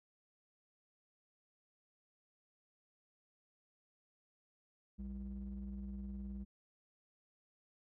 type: ring-modulated tone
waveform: triangle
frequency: 69.3 Hz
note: C#2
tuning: in tune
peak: -37 dBFS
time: 4.98-6.45 s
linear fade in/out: 20 ms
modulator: 129 Hz
effects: none